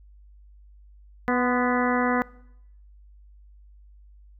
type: harmonic tone with a mistuned harmonic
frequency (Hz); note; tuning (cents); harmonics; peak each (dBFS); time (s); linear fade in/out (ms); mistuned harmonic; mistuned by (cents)
246.9; B3; 0; 1 / 2 / 3 / 4 / 5 / 6 / 7 / 8; -24 / -27 / -29 / -30 / -31 / -32 / -32 / -33; 1.28-2.22; 0; 4; +45
effects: noise-tail reverb RT60 0.8 s tail -22 dB re dry + added 50 Hz sine -48 dBFS peak until 4.39 s